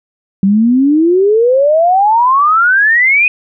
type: exponential sweep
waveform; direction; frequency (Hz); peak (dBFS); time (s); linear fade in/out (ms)
sine; up; 189.6 to 2523; -6; 0.43-3.28; 2
effects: none